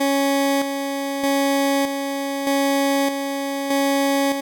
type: tone with tremolo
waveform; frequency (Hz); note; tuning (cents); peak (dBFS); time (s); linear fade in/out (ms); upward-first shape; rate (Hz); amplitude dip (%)
20% pulse; 277.2; C#4; 0; -12; 0-4.41; 10; square; 0.81; 50
effects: none